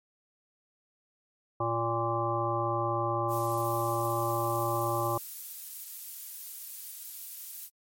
harmonic tone, 115.9 Hz, A#2, 10 cents flat, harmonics 1 / 3 / 5 / 7 / 9 / 10, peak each -34 / -34 / -34 / -34 / -34 / -34 dBFS, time 1.6-5.18 s, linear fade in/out 5 ms
violet noise, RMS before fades -40 dBFS, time 3.28-7.7 s, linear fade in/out 50 ms
effects MP3 64 kbps

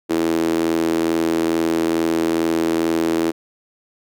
sawtooth tone with high-pass filter, 82.3 Hz, E2, 2 cents flat, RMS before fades -19 dBFS, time 0.09-3.32 s, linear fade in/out 20 ms, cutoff 330 Hz, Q 4.5, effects none

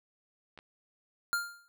clicks, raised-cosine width 0.3 ms, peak -33 dBFS, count 2, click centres 0.576 / 0.589 s
square tone with exponential decay, 1400 Hz, F6, 4 cents sharp, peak -26 dBFS, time 1.33-1.68 s, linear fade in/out 0 ms, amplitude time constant 75 ms
effects none

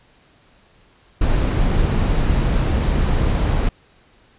brown noise, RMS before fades -17 dBFS, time 1.21-3.69 s, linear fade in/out 5 ms, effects pink hiss -54 dBFS RMS until 4.38 s + resampled to 8000 Hz

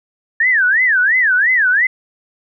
sine tone with vibrato, 1733 Hz, A6, 27 cents flat, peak -10 dBFS, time 0.4-1.87 s, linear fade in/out 5 ms, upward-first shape sine, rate 2.9 Hz, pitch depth 290 cents each way, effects none

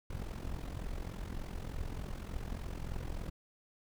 brown noise with amplitude modulation, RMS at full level -37 dBFS, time 0.1-3.3 s, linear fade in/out 5 ms, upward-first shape sine, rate 43.4 Hz, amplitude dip 75%, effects none

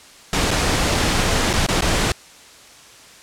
pink noise with dropouts, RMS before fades -18 dBFS, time 0.33-2.12 s, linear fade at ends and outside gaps 2 ms, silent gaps 0.508-0.512 / 1.531-1.536 / 1.665-1.686 / 1.809-1.82 s, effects white hiss -44 dBFS RMS until 3.22 s + low-pass 8000 Hz 12 dB/octave

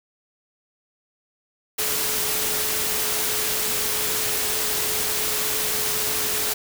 sine tone in noise, 428.3 Hz, A4, 47 cents flat, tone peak -35 dBFS, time 1.78-6.54 s, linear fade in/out 10 ms, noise white, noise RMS -24 dBFS, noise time 1.78-6.54 s, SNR -14 dB, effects none

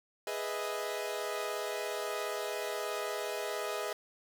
sawtooth chord, E major seventh, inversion first, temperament equal, 415.3 / 493.9 / 622.3 / 659.3 Hz, G#4 / B4 / D#5 / E5, 0 / 0 / 0 / 0 cents, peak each -35 / -37 / -35 / -39 dBFS, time 0.27-3.93 s, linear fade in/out 2 ms, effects none

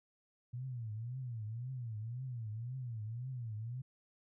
sine tone with vibrato, 118.2 Hz, A#2, 24 cents sharp, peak -39 dBFS, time 0.53-3.82 s, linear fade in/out 10 ms, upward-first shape triangle, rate 1.9 Hz, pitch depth 210 cents each way, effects none

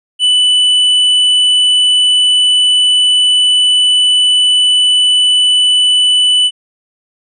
triangle tone with tanh clipping, 2985 Hz, F#7, 15 cents sharp, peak -8 dBFS, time 0.19-6.51 s, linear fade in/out 50 ms, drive 10 dB, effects resampled to 24000 Hz

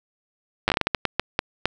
slowing click train, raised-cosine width 0.3 ms, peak -3 dBFS, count 13, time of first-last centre 0.68-1.656 s, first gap 9 ms, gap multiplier 1.36, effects none

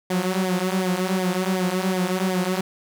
sawtooth tone with flanger, 185 Hz, F#3, in tune, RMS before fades -23 dBFS, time 0.1-2.61 s, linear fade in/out 5 ms, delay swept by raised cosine 0.71 to 6.71 ms, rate 2.7 Hz, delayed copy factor -0.75, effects none

